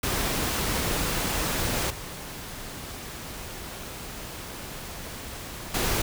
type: noise with level steps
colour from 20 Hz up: pink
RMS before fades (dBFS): -27 / -38 / -26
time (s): 0.03-6.02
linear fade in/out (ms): 5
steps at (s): 1.9 / 5.74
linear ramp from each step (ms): 5
effects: none